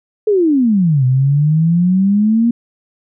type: exponential two-way sweep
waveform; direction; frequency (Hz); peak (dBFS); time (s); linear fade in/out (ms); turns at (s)
sine; down then up; 440 to 125.8 to 238.7; -9; 0.27-2.51; 5; 1.05
effects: none